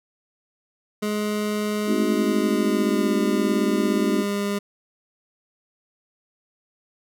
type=tone with pitch glide; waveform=25% pulse; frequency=210 to 202.4 Hz; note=G#3 to G#3; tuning=+19 to -44 cents; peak=-19 dBFS; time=1.02-4.59 s; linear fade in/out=10 ms; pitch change=-63 cents; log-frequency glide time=2.05-3.14 s
type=chord; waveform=sine; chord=A diminished seventh; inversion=none; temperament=equal with one note detuned; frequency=220 / 261.6 / 311.1 / 368.3 Hz; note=A3 / C4 / Eb4 / Gb4; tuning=0 / 0 / 0 / -8 cents; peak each=-26 dBFS; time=1.86-4.25 s; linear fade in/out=50 ms
effects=none